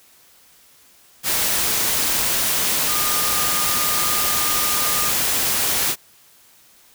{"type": "tone in noise", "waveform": "sine", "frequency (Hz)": 1216, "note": "D#6", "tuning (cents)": -40, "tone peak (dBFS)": -27, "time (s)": [2.85, 5.13], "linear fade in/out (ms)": 50, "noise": "white", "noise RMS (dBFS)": -20, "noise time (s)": [1.23, 5.96], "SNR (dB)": -10, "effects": ["white hiss -52 dBFS RMS until 6.94 s"]}